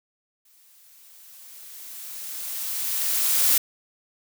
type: noise with exponential growth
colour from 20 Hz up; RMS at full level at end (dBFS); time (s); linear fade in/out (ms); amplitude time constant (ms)
blue; -18; 0.45-3.58; 5; 680
effects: none